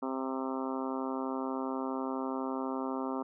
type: harmonic tone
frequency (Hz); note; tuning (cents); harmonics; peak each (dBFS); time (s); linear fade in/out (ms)
132.1; C3; +17; 2 / 3 / 4 / 5 / 6 / 7 / 8 / 9 / 10; -35 / -40 / -42 / -44 / -44 / -42 / -45 / -44 / -48; 0.02-3.23; 10
effects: none